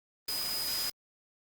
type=tone in noise; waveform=sine; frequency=4978 Hz; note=D#8; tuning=in tune; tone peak=-33 dBFS; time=0.28-0.9 s; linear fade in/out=5 ms; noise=white; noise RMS=-36 dBFS; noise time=0.28-0.9 s; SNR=0 dB; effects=Opus 32 kbps